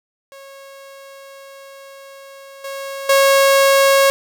sawtooth tone with level steps, 548 Hz, C#5, 20 cents flat, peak -33 / -22 / -6 dBFS, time 0.32-4.1 s, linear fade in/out 0 ms, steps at 2.64 / 3.09 s, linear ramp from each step 5 ms, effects none

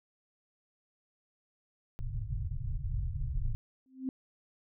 pink low-pass noise, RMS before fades -34 dBFS, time 1.99-3.55 s, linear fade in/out 0 ms, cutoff 140 Hz, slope 96 dB/octave
sine tone with exponential growth, 261.6 Hz, C4, in tune, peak -28 dBFS, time 3.86-4.09 s, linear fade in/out 1 ms, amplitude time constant 49 ms
effects none

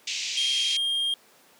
pink band-pass noise, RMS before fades -31 dBFS, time 0.07-0.77 s, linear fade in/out 5 ms, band 2300 to 7000 Hz, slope 48 dB/octave
triangle tone, 3218 Hz, G7, 45 cents sharp, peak -22 dBFS, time 0.37-1.14 s, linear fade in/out 2 ms
effects pink hiss -56 dBFS RMS until 1.59 s + high-pass 300 Hz 12 dB/octave

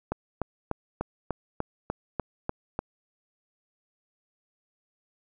click train, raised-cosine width 1 ms, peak -14 dBFS, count 10, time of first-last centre 0.12-2.791 s, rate 3.37 Hz, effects none

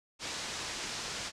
white low-pass noise, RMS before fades -39 dBFS, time 0.19-1.32 s, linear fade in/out 50 ms, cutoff 6900 Hz, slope 24 dB/octave, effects low-pass 11000 Hz 12 dB/octave

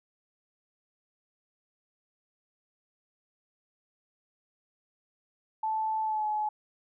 sine tone with pitch glide, 875 to 850.1 Hz, A5 to G#5, -10 to +40 cents, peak -27 dBFS, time 5.63-6.49 s, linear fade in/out 5 ms, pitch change -50 cents, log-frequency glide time 6.03-6.27 s, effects none

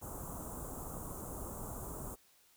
pink band-stop noise, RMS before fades -44 dBFS, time 0.01-2.16 s, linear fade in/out 20 ms, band 1300 to 6900 Hz, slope 48 dB/octave, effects white hiss -67 dBFS RMS until 2.56 s

